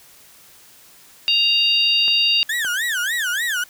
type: harmonic tone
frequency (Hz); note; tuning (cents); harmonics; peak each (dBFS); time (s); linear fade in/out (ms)
932.3; A#5; 0; 3 / 4 / 5; -16 / -21 / -21; 1.28-2.43; 0
type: clicks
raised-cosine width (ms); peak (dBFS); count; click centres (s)
0.5; -20; 2; 2.081 / 2.648
type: tone with vibrato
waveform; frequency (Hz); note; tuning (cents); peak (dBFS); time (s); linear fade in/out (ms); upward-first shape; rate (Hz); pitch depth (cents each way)
35% pulse; 1661.2; G#6; 0; -18; 2.49-3.64; 5; sine; 3.4; 270
effects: white hiss -48 dBFS RMS until 3.69 s